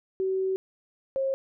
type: tone pair in turn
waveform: sine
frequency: 379.8 / 537.1 Hz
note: F#4 / C5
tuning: +45 / +45 cents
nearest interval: tritone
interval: 600 cents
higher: second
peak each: -24 dBFS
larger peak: neither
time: 0.2-0.56 / 1.16-1.34 s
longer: first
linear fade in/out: 0 ms
effects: none